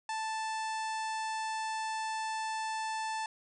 harmonic tone, 880 Hz, A5, in tune, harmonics 1 / 2 / 3 / 4 / 5 / 6 / 7 / 8 / 9 / 10, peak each -34 / -42 / -46 / -51 / -50 / -50 / -54 / -54 / -55 / -53 dBFS, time 0.09-3.26 s, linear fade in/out 2 ms, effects none

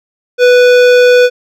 sine tone with hard clipping, 493.9 Hz, B4, in tune, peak -5 dBFS, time 0.38-1.3 s, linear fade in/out 50 ms, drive 16 dB, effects none

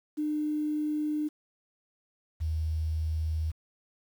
sine tone pair in turn, 301.8 / 79.2 Hz, D4 / D#2, +47 / +31 cents, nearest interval octave + major seventh, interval 2316 cents, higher first, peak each -27 dBFS, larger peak neither, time 0.17-1.29 / 2.4-3.52 s, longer neither, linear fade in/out 20 ms, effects 9-bit

